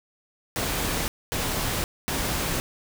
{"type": "noise bursts", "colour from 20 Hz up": "pink", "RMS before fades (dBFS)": -27, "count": 3, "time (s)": [0.56, 2.6], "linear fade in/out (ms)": 0, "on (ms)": 520, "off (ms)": 240, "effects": []}